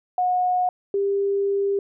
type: tone pair in turn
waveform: sine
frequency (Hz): 727 / 398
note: F#5 / G4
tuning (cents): -31 / +26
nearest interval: minor seventh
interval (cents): 1043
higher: first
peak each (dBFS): -18 / -19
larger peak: first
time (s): 0.18-0.69 / 0.94-1.79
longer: second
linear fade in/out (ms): 2
effects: none